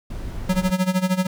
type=noise; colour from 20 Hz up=brown; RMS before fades=-30 dBFS; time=0.1-0.71 s; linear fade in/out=5 ms
type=tone with tremolo; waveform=square; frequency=185 Hz; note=F#3; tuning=in tune; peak=-16 dBFS; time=0.49-1.27 s; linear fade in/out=5 ms; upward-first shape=sine; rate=13 Hz; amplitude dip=85%
effects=none